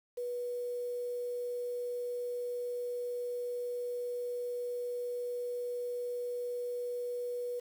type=tone with quantisation; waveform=sine; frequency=487.8 Hz; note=B4; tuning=21 cents flat; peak=-34 dBFS; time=0.17-7.6 s; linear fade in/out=10 ms; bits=9; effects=none